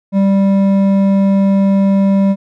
sine tone with hard clipping, 196 Hz, G3, in tune, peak -10 dBFS, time 0.12-2.36 s, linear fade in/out 50 ms, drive 8 dB, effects none

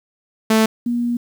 sawtooth / sine tone pair in turn, 220.2 / 239.3 Hz, A3 / A#3, +2 / +46 cents, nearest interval minor second, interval 144 cents, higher second, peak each -8 / -17 dBFS, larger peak first, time 0.5-0.66 / 0.86-1.17 s, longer second, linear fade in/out 5 ms, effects 8-bit

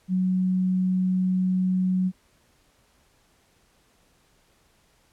sine tone, 185 Hz, F#3, in tune, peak -20 dBFS, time 0.08-2.12 s, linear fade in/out 50 ms, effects pink hiss -63 dBFS RMS until 5.12 s + low-pass 12000 Hz 12 dB/octave

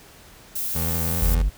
violet noise, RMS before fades -27 dBFS, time 0.55-1.35 s, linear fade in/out 10 ms
25% pulse tone with vibrato, 82.9 Hz, E2, 10 cents sharp, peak -21 dBFS, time 0.75-1.42 s, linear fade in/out 5 ms, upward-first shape sine, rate 7.7 Hz, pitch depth 13 cents each way
triangle tone, 48.8 Hz, G1, 7 cents flat, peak -15 dBFS, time 1.21-1.5 s, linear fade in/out 20 ms
effects pink hiss -48 dBFS RMS until 1.57 s

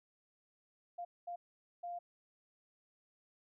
sine tone bursts at uneven times, 698.5 Hz, F5, in tune, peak -40 dBFS, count 3, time 0.98-1.05 / 1.27-1.36 / 1.83-1.99 s, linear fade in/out 10 ms, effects none

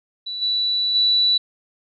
sine tone with level steps, 3951 Hz, B7, in tune, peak -26 / -18 / -14 dBFS, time 0.26-1.38 s, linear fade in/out 10 ms, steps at 0.41 / 0.94 s, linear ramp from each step 20 ms, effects none

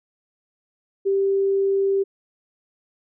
sine tone, 392 Hz, G4, in tune, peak -17 dBFS, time 1.05-2.04 s, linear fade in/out 20 ms, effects none

